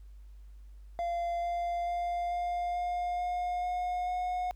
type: tone with pitch steps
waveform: triangle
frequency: 690 / 694.8 / 699.6 / 704.5 / 709.4 / 714.3 / 719.3 / 724.3 Hz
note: F5 / F5 / F5 / F5 / F5 / F5 / F#5 / F#5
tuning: -21 / -9 / +3 / +15 / +27 / +39 / -49 / -37 cents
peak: -28 dBFS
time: 0.99-4.51 s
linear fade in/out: 0 ms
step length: 440 ms
effects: added 50 Hz sine -47 dBFS peak until 4.55 s + pink hiss -73 dBFS RMS until 4.55 s